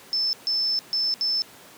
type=tone bursts at uneven times; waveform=sine; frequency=5274 Hz; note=E8; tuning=in tune; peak=-21 dBFS; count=4; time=0.13-0.33 / 0.47-0.79 / 0.93-1.14 / 1.21-1.42 s; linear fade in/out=0 ms; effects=pink hiss -47 dBFS RMS until 1.77 s + high-pass 200 Hz 12 dB/octave